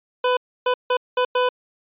25% pulse tone bursts at uneven times, 500 Hz, B4, 21 cents sharp, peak -13 dBFS, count 5, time 0.24-0.37 / 0.66-0.74 / 0.9-0.97 / 1.17-1.25 / 1.35-1.49 s, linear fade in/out 5 ms, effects resampled to 8000 Hz

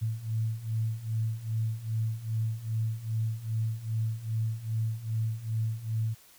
sine beating tone pair, 110 / 112.5 Hz, A2 / A2, 0 / +39 cents, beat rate 2.5 Hz, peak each -33 / -30 dBFS, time 0.01-6.15 s, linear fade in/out 20 ms, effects white hiss -57 dBFS RMS until 6.38 s

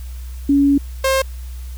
sine / sawtooth tone pair in turn, 281.2 / 532.7 Hz, C#4 / C5, +25 / +31 cents, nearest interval major seventh, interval 1106 cents, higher second, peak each -10 / -10 dBFS, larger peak neither, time 0.49-0.78 / 1.04-1.22 s, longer first, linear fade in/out 5 ms, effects added 62 Hz sine -27 dBFS peak until 1.77 s + white hiss -46 dBFS RMS until 1.77 s

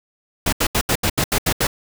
pink noise bursts, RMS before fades -18 dBFS, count 9, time 0.46-1.67 s, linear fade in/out 5 ms, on 66 ms, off 77 ms, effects none

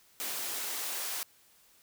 white noise with high-pass filter sweep, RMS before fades -36 dBFS, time 0.2-1.23 s, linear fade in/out 0 ms, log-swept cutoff 230 to 540 Hz, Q 0.82, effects white hiss -63 dBFS RMS until 1.82 s

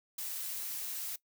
blue noise, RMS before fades -39 dBFS, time 0.18-1.16 s, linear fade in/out 5 ms, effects noise-tail reverb RT60 0.1 s tail -19 dB re dry

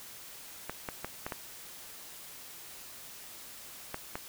clicks, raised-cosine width 0.5 ms, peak -20 dBFS, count 7, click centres 0.696 / 0.888 / 1.046 / 1.265 / 1.322 / 3.944 / 4.155 s, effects white hiss -48 dBFS RMS until 4.28 s

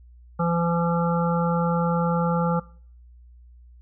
harmonic tone, 170 Hz, F3, 46 cents flat, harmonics 1 / 3 / 5 / 7 / 8, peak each -22 / -27 / -29 / -30 / -31 dBFS, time 0.39-2.6 s, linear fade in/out 10 ms, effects noise-tail reverb RT60 0.5 s tail -22 dB re dry + added 60 Hz sine -46 dBFS peak until 3.81 s

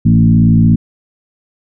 sine tone with frequency modulation, 164.81 Hz, E3, in tune, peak -5 dBFS, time 0.05-0.76 s, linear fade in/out 10 ms, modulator 57 Hz, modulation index 1.4, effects none

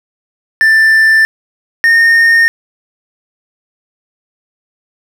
triangle tone pair in turn, 1774 / 1835.5 Hz, A6 / A#6, +14 / -27 cents, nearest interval minor second, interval 59 cents, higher second, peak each -3 dBFS, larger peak neither, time 0.61-1.25 / 1.84-2.48 s, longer neither, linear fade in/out 0 ms, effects none

